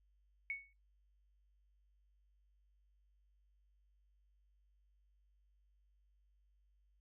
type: tone with exponential decay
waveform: sine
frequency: 2217 Hz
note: C#7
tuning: in tune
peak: -35 dBFS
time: 0.5-0.73 s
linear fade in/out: 1 ms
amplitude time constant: 49 ms
effects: noise-tail reverb RT60 0.2 s tail -21 dB re dry + added 50 Hz sine -70 dBFS peak until 7 s